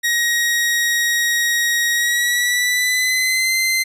sawtooth tone with pitch glide, 1889 to 2072 Hz, A#6 to C7, +22 to -17 cents, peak -12 dBFS, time 0.03-3.84 s, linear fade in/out 20 ms, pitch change +161 cents, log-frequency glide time 1.93-3.53 s, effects resampled to 32000 Hz

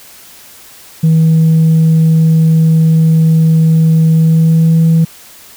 sine tone with pitch glide, 160.8 to 163.23 Hz, E3 to E3, -43 to -17 cents, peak -3 dBFS, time 1.03-5.05 s, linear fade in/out 10 ms, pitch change +26 cents, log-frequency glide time 4.13-4.8 s, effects tanh soft clip ceiling -3 dBFS + white hiss -37 dBFS RMS until 5.56 s

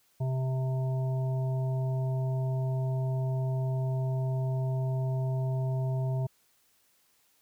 harmonic tone, 130.81 Hz, C3, in tune, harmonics 1 / 3 / 5 / 7, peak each -27 / -42 / -40 / -47 dBFS, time 0.2-6.27 s, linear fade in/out 10 ms, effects white hiss -68 dBFS RMS until 7.41 s

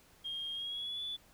sine tone with pitch glide, 3229 to 3461 Hz, G#7 to A7, -49 to -29 cents, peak -36 dBFS, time 0.24-1.17 s, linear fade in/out 20 ms, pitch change +120 cents, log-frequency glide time 0.53-1.03 s, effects tanh soft clip ceiling -32 dBFS + pink hiss -63 dBFS RMS until 1.33 s

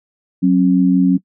sine tone pair together, 185 / 270.8 Hz, F#3 / C#4, 0 / -40 cents, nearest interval perfect fifth, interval 660 cents, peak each -12 dBFS, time 0.42-1.18 s, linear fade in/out 20 ms, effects noise-tail reverb RT60 0.1 s tail -21 dB re dry

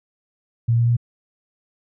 sine tone with pitch steps, 116.54 / 117.83 / 119.13 Hz, A#2 / A#2 / A#2, 0 / +19 / +38 cents, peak -14 dBFS, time 0.68-0.968 s, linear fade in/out 10 ms, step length 96 ms, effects none

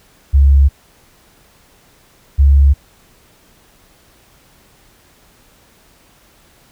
sine tone pair in turn, 69.2 / 69.68 Hz, C#2 / C#2, -2 / +10 cents, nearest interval unison, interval 12 cents, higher second, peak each -5 dBFS, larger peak neither, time 0.33-0.69 / 2.38-2.74 s, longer neither, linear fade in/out 20 ms, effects pink hiss -50 dBFS RMS until 6.71 s

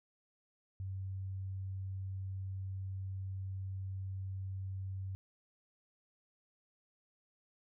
sine tone, 95.6 Hz, G2, 43 cents flat, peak -38 dBFS, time 0.8-5.15 s, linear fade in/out 0 ms, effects none

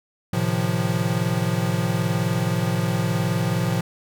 square chord, F dominant seventh, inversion first, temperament equal with one note detuned, 111.66 / 130.81 / 155.56 / 174.61 Hz, A2 / C3 / Eb3 / F3, +26 / 0 / 0 / 0 cents, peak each -26 / -28 / -29 / -25 dBFS, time 0.33-3.81 s, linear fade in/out 5 ms, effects none

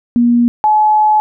sine tone pair in turn, 238.8 / 853.9 Hz, A#3 / G#5, +42 / +48 cents, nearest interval octave + minor seventh, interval 2206 cents, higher second, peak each -7 dBFS, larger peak neither, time 0.16-0.48 / 0.64-1.2 s, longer second, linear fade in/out 0 ms, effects none

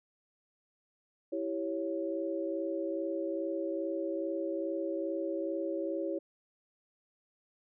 sine chord, C# diminished, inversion first, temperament equal, 329.6 / 392 / 554.4 Hz, E4 / G4 / C#5, 0 / 0 / 0 cents, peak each -35 / -38 / -36 dBFS, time 1.32-6.19 s, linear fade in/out 10 ms, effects none

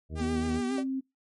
harmonic tone, 79 Hz, D#2, 27 cents sharp, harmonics 1 / 2 / 3 / 4 / 5 / 6 / 8, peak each -34 / -40 / -44 / -46 / -48 / -50 / -52 dBFS, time 0.09-0.62 s, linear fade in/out 50 ms
sawtooth tone with vibrato, 392 Hz, G4, in tune, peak -30 dBFS, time 0.15-0.84 s, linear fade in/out 50 ms, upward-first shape sine, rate 7.3 Hz, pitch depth 43 cents each way
sine tone with pitch glide, 243.2 to 265.2 Hz, B3 to C4, -26 to +23 cents, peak -28 dBFS, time 0.2-1.01 s, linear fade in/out 20 ms, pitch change +149 cents, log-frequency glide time 0.67-0.74 s
sine tone with exponential decay, 587.3 Hz, D5, in tune, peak -31 dBFS, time 0.78-0.89 s, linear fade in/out 1 ms, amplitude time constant 22 ms
effects noise-tail reverb RT60 0.2 s tail -22 dB re dry + MP3 48 kbps

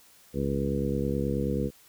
harmonic tone with a mistuned harmonic, 69.3 Hz, C#2, in tune, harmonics 1 / 2 / 3 / 4 / 5 / 6 / 7, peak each -34 / -32 / -31 / -34 / -36 / -35 / -33 dBFS, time 0.33-1.71 s, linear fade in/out 50 ms, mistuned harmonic 1, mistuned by -31 cents, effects white hiss -57 dBFS RMS until 1.88 s

